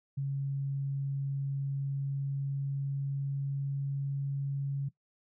sine tone with pitch glide, 138.2 to 139 Hz, C#3 to C#3, -5 to +5 cents, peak -30 dBFS, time 0.17-4.89 s, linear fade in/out 10 ms, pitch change +10 cents, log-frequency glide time 1.55-4.21 s, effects noise-tail reverb RT60 0.1 s tail -17 dB re dry

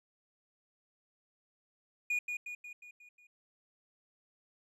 triangle tone with echo, 2447 Hz, D#7, 29 cents flat, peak -28 dBFS, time 2.1-2.19 s, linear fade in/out 5 ms, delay 180 ms, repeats 6, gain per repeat -5 dB, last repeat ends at 3.27 s, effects resampled to 32000 Hz

